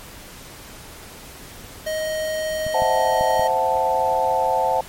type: tone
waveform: square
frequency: 626 Hz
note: D#5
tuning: 10 cents sharp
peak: -23 dBFS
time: 1.86-3.48 s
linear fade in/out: 10 ms
type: clicks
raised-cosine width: 5 ms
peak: -19 dBFS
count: 4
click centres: 2.666 / 2.821 / 3.21 / 3.395 s
type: chord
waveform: sine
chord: F# half-diminished seventh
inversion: second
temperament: equal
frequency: 523.3 / 659.3 / 740 / 880 Hz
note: C5 / E5 / F#5 / A5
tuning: 0 / 0 / 0 / 0 cents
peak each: -23 / -25 / -23 / -20 dBFS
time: 2.74-4.81 s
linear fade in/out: 5 ms
effects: pink hiss -40 dBFS RMS until 4.88 s + MP3 64 kbps